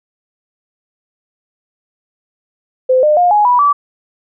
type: tone with pitch steps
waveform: sine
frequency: 514 / 604.2 / 710.3 / 835 / 981.6 / 1153.9 Hz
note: C5 / D5 / F5 / G#5 / B5 / D6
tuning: -31 / +49 / +29 / +9 / -11 / -31 cents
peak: -7 dBFS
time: 2.89-3.73 s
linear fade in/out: 10 ms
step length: 140 ms
effects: none